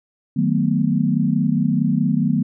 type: chord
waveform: sine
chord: B dominant seventh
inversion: first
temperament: just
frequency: 154.34 / 185.21 / 222.2 / 246.9 Hz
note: D#3 / F#3 / A3 / B3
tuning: -14 / +2 / +17 / 0 cents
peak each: -21 dBFS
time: 0.36-2.43 s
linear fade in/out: 10 ms
effects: none